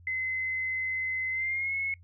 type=tone with pitch glide; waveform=sine; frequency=2049 to 2183 Hz; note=C7 to C#7; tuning=-37 to -27 cents; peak=-28 dBFS; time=0.07-1.94 s; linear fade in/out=2 ms; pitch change=+110 cents; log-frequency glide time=1.31-1.74 s; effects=noise-tail reverb RT60 0.1 s tail -23 dB re dry + added 87 Hz sine -51 dBFS peak until 2.03 s